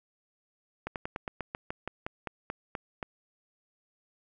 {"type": "slowing click train", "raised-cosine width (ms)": 0.5, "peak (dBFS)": -19, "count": 14, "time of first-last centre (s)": [0.87, 3.028], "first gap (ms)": 88, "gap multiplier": 1.1, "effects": []}